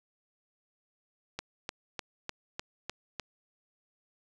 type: click train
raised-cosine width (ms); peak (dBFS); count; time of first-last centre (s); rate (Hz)
0.2; -18; 7; 1.39-3.197; 3.32
effects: none